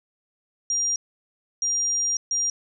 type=tone bursts at uneven times; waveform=sine; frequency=5700 Hz; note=F8; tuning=34 cents sharp; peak=-21 dBFS; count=3; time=0.7-0.96 / 1.62-2.17 / 2.31-2.5 s; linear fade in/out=2 ms; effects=none